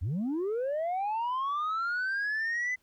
sine linear sweep, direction up, 72.6 to 2028 Hz, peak -26 dBFS, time 0.01-2.76 s, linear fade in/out 20 ms, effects tanh soft clip ceiling -27 dBFS + pink hiss -71 dBFS RMS until 2.82 s

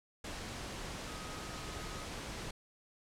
sine tone in noise, 1258 Hz, D#6, 19 cents sharp, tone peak -52 dBFS, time 1.07-2.06 s, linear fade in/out 5 ms, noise pink, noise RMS -43 dBFS, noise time 0.24-2.51 s, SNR -12 dB, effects low-pass 8000 Hz 12 dB/octave

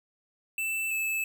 square tone pair in turn, 2653 / 2616 Hz, E7 / E7, +10 / -14 cents, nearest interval unison, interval 24 cents, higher first, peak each -29 / -28 dBFS, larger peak second, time 0.58-0.91 / 0.91-1.24 s, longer neither, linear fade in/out 2 ms, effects none

